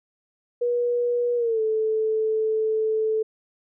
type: tone with pitch glide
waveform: sine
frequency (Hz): 482.8 to 437.6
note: B4 to A4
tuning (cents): -39 to -9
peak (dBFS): -20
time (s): 0.61-3.23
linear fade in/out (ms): 10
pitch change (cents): -170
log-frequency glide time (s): 1.36-1.61
effects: none